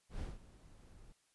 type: noise with ADSR envelope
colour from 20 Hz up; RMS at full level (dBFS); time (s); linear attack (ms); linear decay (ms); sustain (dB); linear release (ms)
brown; -41; 0.09-1.13; 110; 180; -17; 10
effects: white hiss -75 dBFS RMS until 1.34 s + resampled to 24000 Hz